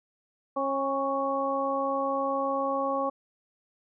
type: harmonic tone with a mistuned harmonic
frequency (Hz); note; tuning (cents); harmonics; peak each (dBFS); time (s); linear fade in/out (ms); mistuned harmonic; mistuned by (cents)
272.5; C#4; -29; 1 / 2 / 3 / 4; -34 / -29 / -33 / -30; 0.56-3.1; 10; 4; +29
effects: none